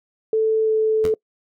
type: tone with pitch glide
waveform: sine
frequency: 440 to 437.2 Hz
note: A4 to A4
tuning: 0 to -11 cents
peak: -15 dBFS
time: 0.33-1.14 s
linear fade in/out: 2 ms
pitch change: -11 cents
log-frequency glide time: 0.64-0.7 s
type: tone with exponential decay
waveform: 10% pulse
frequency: 85.4 Hz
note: F2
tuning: 38 cents flat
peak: -16 dBFS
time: 1.04-1.15 s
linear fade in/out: 5 ms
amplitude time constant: 22 ms
effects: noise-tail reverb RT60 0.1 s tail -24 dB re dry